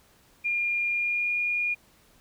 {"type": "tone with pitch glide", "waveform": "sine", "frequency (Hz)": [2410, 2430], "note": ["D7", "D#7"], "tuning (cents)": [44, -42], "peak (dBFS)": -24, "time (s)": [0.44, 1.75], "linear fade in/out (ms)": 20, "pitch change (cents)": 14, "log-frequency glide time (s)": [0.92, 1.33], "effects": ["pink hiss -60 dBFS RMS until 2.2 s"]}